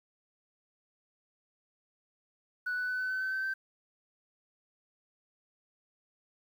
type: tone with pitch steps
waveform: sine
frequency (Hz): 1480 / 1490.3 / 1500.7 / 1511.1 / 1521.6 / 1532.2 / 1542.8 / 1553.6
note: F#6 / F#6 / F#6 / F#6 / F#6 / G6 / G6 / G6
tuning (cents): 0 / +12 / +24 / +36 / +48 / -40 / -28 / -16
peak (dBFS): -29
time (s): 2.66-3.54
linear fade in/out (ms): 10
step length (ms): 110
effects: tanh soft clip ceiling -28 dBFS + 10-bit